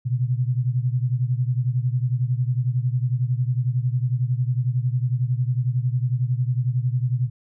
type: beating tone pair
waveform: sine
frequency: 121.7 / 132.7 Hz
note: B2 / C3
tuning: -25 / +25 cents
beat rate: 11 Hz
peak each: -21 / -24 dBFS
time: 0.05-7.3 s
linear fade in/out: 20 ms
effects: none